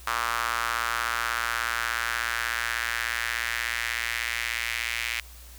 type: tone with high-pass filter sweep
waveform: sawtooth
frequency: 116.54 Hz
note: A#2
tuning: in tune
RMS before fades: -29 dBFS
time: 0.07-5.2 s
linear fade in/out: 0 ms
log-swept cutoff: 1200 to 2200 Hz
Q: 3
effects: added 60 Hz sine -45 dBFS peak until 5.58 s + white hiss -50 dBFS RMS until 5.58 s